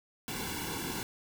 pink noise with comb filter, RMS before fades -37 dBFS, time 0.28-1.03 s, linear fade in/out 0 ms, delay 1.6 ms, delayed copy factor -0.85, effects none

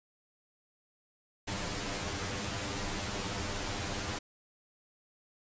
pink noise with comb filter, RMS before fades -36 dBFS, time 1.47-4.19 s, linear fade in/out 10 ms, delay 10 ms, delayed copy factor +0.9, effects resampled to 16000 Hz

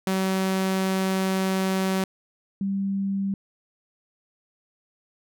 sawtooth / sine tone pair in turn, 189.9 / 196.14 Hz, F#3 / G3, +45 / +1 cents, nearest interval minor second, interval 56 cents, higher second, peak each -18 / -23 dBFS, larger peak first, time 0.07-2.04 / 2.61-3.34 s, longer first, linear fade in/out 2 ms, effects none

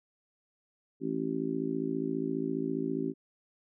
harmonic tone, 54.8 Hz, A1, 6 cents flat, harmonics 3 / 4 / 5 / 6 / 7, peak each -39 / -39 / -33 / -38 / -35 dBFS, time 1-3.14 s, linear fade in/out 50 ms, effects none

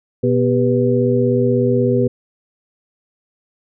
harmonic tone with a mistuned harmonic, 122.8 Hz, B2, 9 cents flat, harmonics 1 / 2 / 3 / 4, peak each -18 / -18 / -18 / -18 dBFS, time 0.23-2.08 s, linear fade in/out 10 ms, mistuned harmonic 3, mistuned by +120 cents, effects none

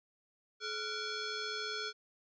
sine tone with frequency modulation, 1472 Hz, F#6, 9 cents flat, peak -36 dBFS, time 0.6-1.93 s, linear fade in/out 50 ms, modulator 950 Hz, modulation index 3.9, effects none

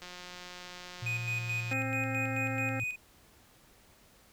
click train, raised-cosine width 0.2 ms, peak -28 dBFS, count 307, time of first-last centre 0.02-1.729 s, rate 179 Hz
sine tone with pitch glide, 116.54 to 114.41 Hz, A#2 to A#2, 0 to -32 cents, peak -35 dBFS, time 1.02-2.84 s, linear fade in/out 5 ms, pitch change -32 cents, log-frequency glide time 1.23-1.81 s
triangle tone with tremolo, 2489 Hz, D#7, in tune, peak -30 dBFS, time 1.06-2.96 s, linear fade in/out 5 ms, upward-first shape square, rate 4.6 Hz, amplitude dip 60%
harmonic tone, 264.8 Hz, C4, 21 cents sharp, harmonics 1 / 2 / 3 / 5 / 6 / 7 / 8, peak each -37 / -40 / -42 / -44 / -45 / -45 / -46 dBFS, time 1.71-2.8 s, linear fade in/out 5 ms
effects pink hiss -61 dBFS RMS until 4.32 s

